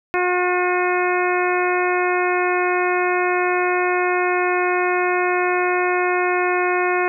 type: harmonic tone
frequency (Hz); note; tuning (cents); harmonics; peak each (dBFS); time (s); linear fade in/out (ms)
359.9; F#4; -48; 1 / 2 / 3 / 4 / 5 / 6 / 7; -20 / -23 / -25 / -26 / -27 / -28 / -28; 0.14-7.08; 0
effects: none